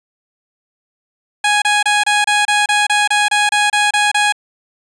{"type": "tone bursts", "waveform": "15% pulse", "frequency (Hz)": 830.6, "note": "G#5", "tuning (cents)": 0, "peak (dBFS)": -5, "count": 14, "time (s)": [1.44, 4.324], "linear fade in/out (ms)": 5, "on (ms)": 180, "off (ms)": 28, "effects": ["resampled to 22050 Hz"]}